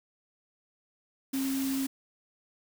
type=tone in noise; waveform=sine; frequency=269.1 Hz; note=C4; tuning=49 cents sharp; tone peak=-28 dBFS; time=1.33-1.87 s; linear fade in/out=10 ms; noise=white; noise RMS=-39 dBFS; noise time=1.33-1.87 s; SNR=+8 dB; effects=none